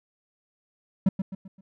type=tone with echo; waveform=triangle; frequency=191.4 Hz; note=G3; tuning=41 cents flat; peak=-14 dBFS; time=1.06-1.09 s; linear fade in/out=5 ms; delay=130 ms; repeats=4; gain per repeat=-8 dB; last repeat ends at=1.61 s; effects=none